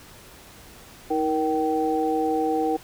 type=tone cluster; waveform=sine; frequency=317.2 / 470.7 / 772 Hz; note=D#4 / A#4 / G5; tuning=+33 / +17 / -27 cents; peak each=-25 dBFS; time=1.1-2.77 s; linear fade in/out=10 ms; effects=pink hiss -47 dBFS RMS until 2.83 s